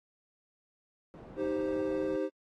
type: low-pass noise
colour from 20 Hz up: white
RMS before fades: -49 dBFS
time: 1.14-2.16 s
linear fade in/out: 0 ms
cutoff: 460 Hz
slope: 12 dB/octave
type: chord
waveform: triangle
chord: C minor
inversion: first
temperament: equal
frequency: 311.1 / 392 / 523.3 Hz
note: Eb4 / G4 / C5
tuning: 0 / 0 / 0 cents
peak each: -32 dBFS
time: 1.36-2.3 s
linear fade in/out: 50 ms
effects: AAC 32 kbps